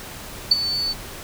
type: tone with ADSR envelope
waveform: sine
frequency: 4498 Hz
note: C#8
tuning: 24 cents sharp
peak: -8 dBFS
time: 0.51-0.94 s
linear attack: 7 ms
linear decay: 24 ms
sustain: -13 dB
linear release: 29 ms
effects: pink hiss -36 dBFS RMS until 1.23 s